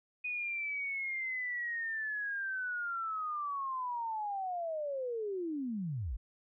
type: linear sweep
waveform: sine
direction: down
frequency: 2489 to 41.94 Hz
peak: -34 dBFS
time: 0.24-6.17 s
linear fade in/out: 10 ms
effects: none